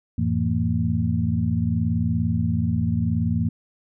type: tone cluster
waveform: sine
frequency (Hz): 89.1 / 109.8 / 166.7 / 229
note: F2 / A2 / E3 / A#3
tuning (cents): +35 / -3 / +20 / -31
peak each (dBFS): -25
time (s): 0.18-3.49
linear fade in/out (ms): 5
effects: none